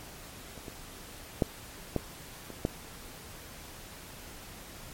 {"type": "clicks", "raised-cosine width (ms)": 2, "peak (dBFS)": [-30, -27, -10, -14, -29, -13], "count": 6, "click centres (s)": [0.577, 0.682, 1.422, 1.963, 2.503, 2.651], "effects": ["pink hiss -47 dBFS RMS until 4.93 s", "MP3 64 kbps"]}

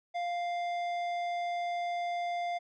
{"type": "tone with tanh clipping", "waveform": "sine", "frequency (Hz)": 698.5, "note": "F5", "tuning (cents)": 0, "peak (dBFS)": -33, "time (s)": [0.14, 2.59], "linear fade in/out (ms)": 20, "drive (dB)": 12, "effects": []}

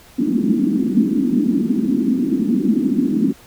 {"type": "band-pass noise", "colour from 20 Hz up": "pink", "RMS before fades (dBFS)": -17, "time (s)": [0.18, 3.33], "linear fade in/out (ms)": 10, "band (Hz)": [200, 310], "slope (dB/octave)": 48, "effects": ["pink hiss -46 dBFS RMS until 3.46 s"]}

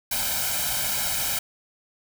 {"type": "noise with comb filter", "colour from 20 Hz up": "white", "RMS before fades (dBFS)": -26, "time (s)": [0.11, 1.39], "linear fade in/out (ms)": 5, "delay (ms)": 1.3, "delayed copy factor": 0.95, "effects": []}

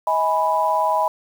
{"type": "chord", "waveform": "sine", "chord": "G# minor", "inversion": "second", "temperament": "equal with one note detuned", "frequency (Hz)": [635.3, 830.6, 987.8], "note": ["D#5", "G#5", "B5"], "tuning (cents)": [36, 0, 0], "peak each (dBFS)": [-22, -22, -19], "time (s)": [0.07, 1.08], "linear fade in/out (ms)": 2, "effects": ["7-bit"]}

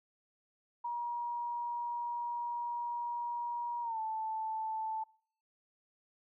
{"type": "tone with pitch glide", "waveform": "sine", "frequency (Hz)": [953, 879], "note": ["A#5", "A5"], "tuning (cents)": [38, -2], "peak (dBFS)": -34, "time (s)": [0.84, 5.04], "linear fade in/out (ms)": 10, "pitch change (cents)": -140, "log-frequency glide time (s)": [3.82, 3.99], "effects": ["noise-tail reverb RT60 0.6 s tail -25 dB re dry"]}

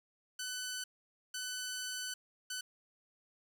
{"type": "tone bursts at uneven times", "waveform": "10% pulse", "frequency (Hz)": 1502, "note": "F#6", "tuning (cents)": 26, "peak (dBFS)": -30, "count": 3, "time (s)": [[0.39, 0.84], [1.34, 2.14], [2.5, 2.61]], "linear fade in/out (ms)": 5, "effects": []}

